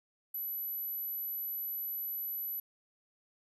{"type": "tone", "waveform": "sine", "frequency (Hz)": 11930, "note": "F#9", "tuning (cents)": 13, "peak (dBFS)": -35, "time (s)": [0.34, 2.6], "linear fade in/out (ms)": 5, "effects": []}